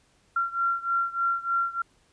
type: beating tone pair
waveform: sine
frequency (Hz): 1371 / 1374.3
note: F6 / F6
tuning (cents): -32 / -28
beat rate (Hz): 3.3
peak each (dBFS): -26 / -28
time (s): 0.36-1.82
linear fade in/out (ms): 5
effects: pink hiss -64 dBFS RMS until 2.12 s + resampled to 22050 Hz